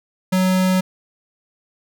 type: tone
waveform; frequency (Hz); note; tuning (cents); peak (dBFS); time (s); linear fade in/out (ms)
square; 185.8; F#3; +7; -15; 0.32-0.81; 10
effects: none